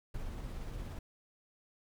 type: noise with tremolo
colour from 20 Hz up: brown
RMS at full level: -40 dBFS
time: 0.14-0.99 s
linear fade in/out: 5 ms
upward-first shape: sine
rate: 17 Hz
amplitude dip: 25%
effects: none